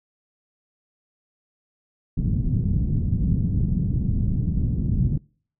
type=low-pass noise; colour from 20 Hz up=white; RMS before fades=-22 dBFS; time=2.17-5.18 s; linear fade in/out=5 ms; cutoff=180 Hz; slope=24 dB/octave; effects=noise-tail reverb RT60 0.5 s tail -26 dB re dry